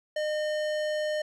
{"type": "tone with tanh clipping", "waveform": "sine", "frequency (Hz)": 609, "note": "D#5", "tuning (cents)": -37, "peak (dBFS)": -29, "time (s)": [0.16, 1.22], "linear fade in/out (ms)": 5, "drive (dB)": 18, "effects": []}